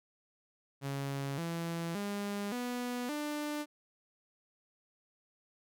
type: tone with pitch steps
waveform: sawtooth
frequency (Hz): 138.59 / 167.69 / 202.9 / 245.5 / 297.1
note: C#3 / E3 / G#3 / B3 / D4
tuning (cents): 0 / +30 / -40 / -10 / +20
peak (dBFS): -31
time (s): 0.81-3.66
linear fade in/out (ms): 50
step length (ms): 570
effects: none